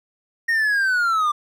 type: linear sweep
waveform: triangle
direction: down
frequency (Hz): 1864.7 to 1174.7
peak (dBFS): -15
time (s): 0.48-1.32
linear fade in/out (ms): 10
effects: none